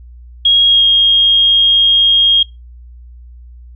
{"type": "tone with pitch glide", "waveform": "sine", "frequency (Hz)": [3282, 3248], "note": ["G#7", "G#7"], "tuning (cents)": [-21, -39], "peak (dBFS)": -6, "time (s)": [0.45, 2.43], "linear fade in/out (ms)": 5, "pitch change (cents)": -18, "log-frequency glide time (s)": [0.66, 0.84], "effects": ["noise-tail reverb RT60 0.2 s tail -23 dB re dry", "added 60 Hz sine -33 dBFS peak until 3.75 s"]}